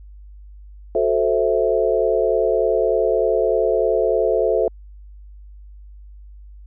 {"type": "chord", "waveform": "sine", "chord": "F# half-diminished seventh", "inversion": "none", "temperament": "equal", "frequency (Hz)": [370, 440, 523.3, 659.3], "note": ["F#4", "A4", "C5", "E5"], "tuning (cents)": [0, 0, 0, 0], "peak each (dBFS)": [-23, -19, -21, -21], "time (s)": [0.95, 4.68], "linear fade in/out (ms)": 2, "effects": ["added 50 Hz sine -38 dBFS peak until 6.66 s"]}